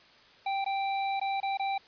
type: tone with dropouts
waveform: square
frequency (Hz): 784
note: G5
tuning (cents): 0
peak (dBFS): -29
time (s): 0.46-1.78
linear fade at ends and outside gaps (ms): 5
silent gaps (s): 0.645-0.661 / 1.198-1.213 / 1.403-1.429 / 1.573-1.595
effects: white hiss -57 dBFS RMS until 1.87 s + resampled to 11025 Hz